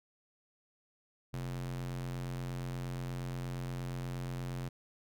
square tone with high-pass filter, 44.23 Hz, F1, 23 cents sharp, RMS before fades -39 dBFS, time 1.33-4.69 s, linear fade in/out 10 ms, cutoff 99 Hz, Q 2.9, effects none

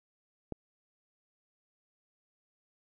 click, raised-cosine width 2 ms, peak -23 dBFS, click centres 0.523 s, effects none

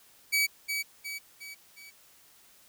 sawtooth tone with echo, 2279 Hz, C#7, 47 cents sharp, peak -20 dBFS, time 0.32-0.47 s, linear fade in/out 20 ms, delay 360 ms, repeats 4, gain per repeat -6 dB, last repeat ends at 1.91 s, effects white hiss -59 dBFS RMS until 2.68 s

